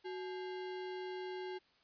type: tone with sample-and-hold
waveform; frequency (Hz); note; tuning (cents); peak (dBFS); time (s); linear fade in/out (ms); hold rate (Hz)
sine; 370; F#4; 0; -40; 0.04-1.59; 20; 1225
effects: white hiss -70 dBFS RMS until 1.83 s + resampled to 11025 Hz